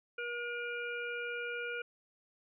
harmonic tone, 477.8 Hz, A#4, 43 cents sharp, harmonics 1 / 3 / 5 / 6, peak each -41 / -39 / -43 / -50 dBFS, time 0.18-1.82 s, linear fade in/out 5 ms, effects none

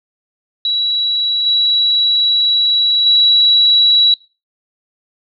sine tone with level steps, 3908 Hz, B7, 19 cents flat, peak -13 / -10 / -7 dBFS, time 0.65-4.14 s, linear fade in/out 2 ms, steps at 1.46 / 3.06 s, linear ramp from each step 5 ms, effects noise-tail reverb RT60 0.3 s tail -20 dB re dry

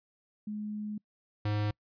sine / square tone pair in turn, 210.6 / 104.84 Hz, G#3 / G#2, +24 / +17 cents, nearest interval octave, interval 1207 cents, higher first, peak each -34 / -29 dBFS, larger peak second, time 0.47-0.98 / 1.45-1.71 s, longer first, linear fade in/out 5 ms, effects noise-tail reverb RT60 0.1 s tail -26 dB re dry + resampled to 11025 Hz

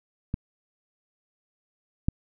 clicks, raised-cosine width 5 ms, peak -15 / -10 dBFS, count 2, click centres 0.341 / 2.085 s, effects none

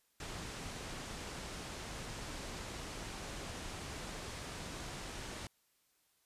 pink low-pass noise, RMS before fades -45 dBFS, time 0.2-5.47 s, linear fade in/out 2 ms, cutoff 9000 Hz, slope 24 dB/octave, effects white hiss -75 dBFS RMS until 6.25 s + resampled to 32000 Hz

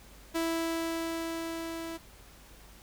sawtooth tone with level ramp, 329.6 Hz, E4, in tune, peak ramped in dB -24 to -33 dBFS, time 0.34-1.98 s, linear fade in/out 20 ms, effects added 50 Hz sine -55 dBFS peak until 2.82 s + pink hiss -55 dBFS RMS until 2.82 s

